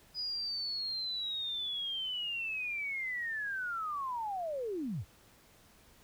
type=linear sweep; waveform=sine; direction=down; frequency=4978 to 66.7 Hz; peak=-34 dBFS; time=0.14-5.05 s; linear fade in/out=50 ms; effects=pink hiss -62 dBFS RMS until 6.03 s